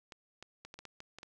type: clicks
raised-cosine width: 0.2 ms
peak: -30 dBFS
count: 9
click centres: 0.122 / 0.426 / 0.65 / 0.741 / 0.79 / 0.853 / 1.004 / 1.186 / 1.231 s
effects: none